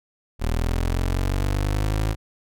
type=linear sweep; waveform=25% pulse; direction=up; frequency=39.14 to 54.5 Hz; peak=-17 dBFS; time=0.39-2.16 s; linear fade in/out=50 ms; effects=none